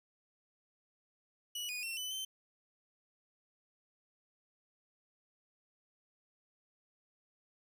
sawtooth tone with pitch steps, 2937 / 2468 / 2709 / 3001 / 3089 Hz, F#7 / D#7 / E7 / F#7 / G7, -13 / -15 / +47 / +24 / -26 cents, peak -35 dBFS, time 1.55-2.25 s, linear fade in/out 5 ms, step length 140 ms, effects none

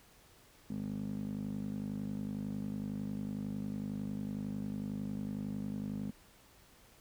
15% pulse tone with band-pass filter, 51 Hz, G#1, 31 cents flat, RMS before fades -39 dBFS, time 0.7-6.11 s, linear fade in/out 5 ms, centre 230 Hz, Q 4.7, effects pink hiss -62 dBFS RMS until 7 s

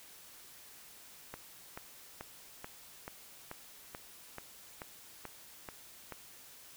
click train, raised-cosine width 0.5 ms, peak -27 dBFS, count 12, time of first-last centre 1.34-6.123 s, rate 2.3 Hz, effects white hiss -55 dBFS RMS until 6.76 s

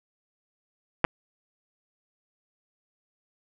clicks, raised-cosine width 0.5 ms, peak -5 dBFS, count 2, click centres 1.043 / 1.049 s, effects none

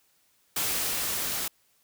white noise with level ramp, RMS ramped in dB -28 to -31 dBFS, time 0.56-1.48 s, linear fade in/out 5 ms, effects white hiss -67 dBFS RMS until 1.83 s

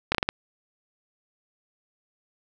slowing click train, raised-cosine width 0.3 ms, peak -6 dBFS, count 5, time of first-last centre 0.12-0.289 s, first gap 27 ms, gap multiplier 1.31, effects none

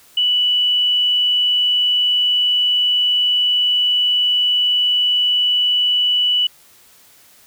sine tone, 2960 Hz, F#7, in tune, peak -13 dBFS, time 0.17-6.47 s, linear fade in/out 5 ms, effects white hiss -49 dBFS RMS until 7.46 s

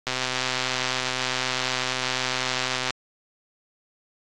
click train, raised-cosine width 0.2 ms, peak -8 dBFS, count 364, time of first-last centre 0.07-2.906 s, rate 128 Hz, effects AAC 32 kbps

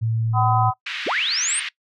sine tone, 112.9 Hz, A2, 45 cents sharp, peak -19 dBFS, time 0.01-0.71 s, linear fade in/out 20 ms
harmonic tone, 252.8 Hz, B3, 41 cents sharp, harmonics 3 / 4 / 5, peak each -20 / -22 / -24 dBFS, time 0.33-0.74 s, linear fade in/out 50 ms
white band-pass noise, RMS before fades -29 dBFS, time 0.86-1.69 s, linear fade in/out 5 ms, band 1600 to 3200 Hz, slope 24 dB/octave
sine linear sweep, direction up, 164.81 to 8980 Hz, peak -20 dBFS, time 1.06-1.6 s, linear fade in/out 10 ms
effects noise-tail reverb RT60 0.1 s tail -21 dB re dry

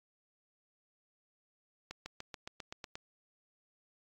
accelerating click train, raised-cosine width 0.2 ms, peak -25 dBFS, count 9, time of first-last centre 1.91-2.955 s, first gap 150 ms, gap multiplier 0.96, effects AAC 48 kbps

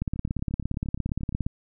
two click trains, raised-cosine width 5 ms, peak -14 / -24 dBFS, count 26 / 11, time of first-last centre 0.02-1.465 / 0.16-1.326 s, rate 17.3 / 8.58 Hz, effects none

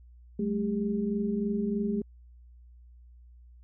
sine tone cluster, 190.7 / 213.9 / 401 Hz, G3 / A3 / G4, -47 / -49 / +39 cents, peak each -35 / -28 / -33 dBFS, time 0.39-2.02 s, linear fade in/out 5 ms, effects added 60 Hz sine -50 dBFS peak until 3.63 s

